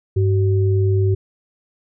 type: tone pair together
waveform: sine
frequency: 99.93 / 378.2 Hz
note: G2 / F#4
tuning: +34 / +38 cents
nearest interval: octave + major seventh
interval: 2304 cents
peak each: -14 / -21 dBFS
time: 0.16-1.15 s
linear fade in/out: 10 ms
effects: none